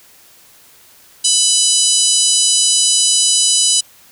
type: harmonic tone with a mistuned harmonic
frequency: 994 Hz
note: B5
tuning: 11 cents sharp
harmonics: 3 / 4 / 5 / 6 / 7 / 8 / 9 / 10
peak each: -19 / -19 / -19 / -19 / -19 / -19 / -19 / -19 dBFS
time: 1.24-3.81 s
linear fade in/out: 10 ms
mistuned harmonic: 7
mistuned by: -22 cents
effects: white hiss -46 dBFS RMS until 4.11 s